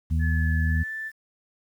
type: harmonic tone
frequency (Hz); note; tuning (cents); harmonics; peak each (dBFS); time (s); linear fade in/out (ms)
79.7; D#2; +42; 1 / 2 / 3; -21 / -29 / -34; 0.1-0.84; 20
type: tone with pitch glide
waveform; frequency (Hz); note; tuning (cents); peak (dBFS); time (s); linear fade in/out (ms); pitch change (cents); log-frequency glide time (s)
sine; 1719 to 1762.2; A6 to A6; -41 to +2; -30; 0.19-1.12; 50; +43; 0.62-0.91
effects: 9-bit